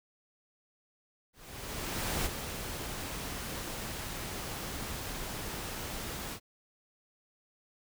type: noise with ADSR envelope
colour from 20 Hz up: pink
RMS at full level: -32 dBFS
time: 1.33-6.4 s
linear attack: 930 ms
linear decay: 15 ms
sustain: -7 dB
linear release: 71 ms
effects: none